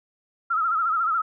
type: tone with vibrato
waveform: sine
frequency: 1318.5 Hz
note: E6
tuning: in tune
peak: -20 dBFS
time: 0.5-1.22 s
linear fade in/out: 10 ms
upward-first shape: sine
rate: 14 Hz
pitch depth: 90 cents each way
effects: none